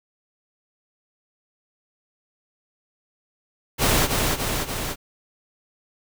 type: noise with echo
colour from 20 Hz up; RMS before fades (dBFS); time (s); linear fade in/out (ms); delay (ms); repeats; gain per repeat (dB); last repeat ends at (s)
pink; -19; 3.78-4.09; 50; 290; 3; -3; 4.96
effects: none